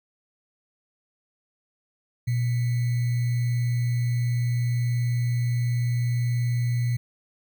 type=tone with sample-and-hold; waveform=sine; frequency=120.7 Hz; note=B2; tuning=39 cents flat; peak=-21 dBFS; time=2.27-6.97 s; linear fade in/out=10 ms; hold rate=2100 Hz; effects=none